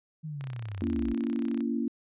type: linear sweep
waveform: sine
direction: down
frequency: 160.2 to 53.4 Hz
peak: -34 dBFS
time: 0.23-1.14 s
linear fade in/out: 20 ms
type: click train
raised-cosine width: 0.3 ms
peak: -29 dBFS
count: 40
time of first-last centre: 0.41-1.606 s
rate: 32.6 Hz
type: chord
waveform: sine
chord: A# diminished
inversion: none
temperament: just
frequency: 233.1 / 279.7 / 335.6 Hz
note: A#3 / C#4 / E4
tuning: 0 / +16 / +31 cents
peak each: -29 / -32 / -35 dBFS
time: 0.82-1.88 s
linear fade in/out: 0 ms
effects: resampled to 8000 Hz